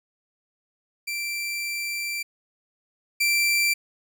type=tone pair in turn; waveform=sawtooth; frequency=2349 / 2349 Hz; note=D7 / D7; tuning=0 / 0 cents; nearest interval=unison; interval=0 cents; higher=neither; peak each=-24 / -16 dBFS; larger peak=second; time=1.07-2.23 / 3.2-3.74 s; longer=first; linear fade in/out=10 ms; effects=none